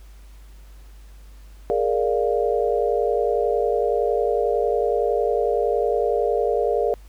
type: chord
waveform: sine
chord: Bb dominant seventh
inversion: third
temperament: equal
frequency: 415.3 / 466.2 / 587.3 / 698.5 Hz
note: Ab4 / Bb4 / D5 / F5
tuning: 0 / 0 / 0 / 0 cents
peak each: -23 / -22 / -25 / -26 dBFS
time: 1.7-6.94 s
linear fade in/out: 0 ms
effects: added 50 Hz sine -41 dBFS peak until 7.08 s + pink hiss -56 dBFS RMS until 7.08 s